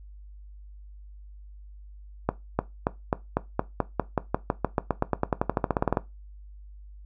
accelerating click train, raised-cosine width 1 ms, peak -8 dBFS, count 28, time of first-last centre 2.29-5.972 s, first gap 300 ms, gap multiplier 0.93, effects noise-tail reverb RT60 0.2 s tail -17 dB re dry + added 50 Hz sine -43 dBFS peak until 7.05 s

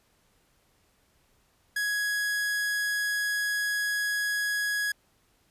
45% pulse tone, 1668 Hz, G#6, 7 cents sharp, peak -26 dBFS, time 1.76-4.92 s, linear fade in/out 5 ms, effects pink hiss -67 dBFS RMS until 5.5 s + resampled to 32000 Hz

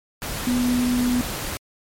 sine tone in noise, 246.4 Hz, B3, 4 cents flat, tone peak -18 dBFS, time 0.47-1.21 s, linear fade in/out 0 ms, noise pink, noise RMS -29 dBFS, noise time 0.22-1.57 s, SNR +8 dB, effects MP3 64 kbps

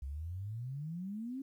sine exponential sweep, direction up, 64.7 to 277.2 Hz, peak -38 dBFS, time 0.02-1.42 s, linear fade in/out 5 ms, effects 12-bit

